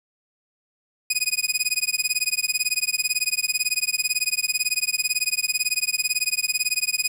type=tone with tremolo; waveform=15% pulse; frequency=2489 Hz; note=D#7; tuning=in tune; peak=-11 dBFS; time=1.1-7.08 s; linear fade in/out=5 ms; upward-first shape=sine; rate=18 Hz; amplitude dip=100%; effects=8-bit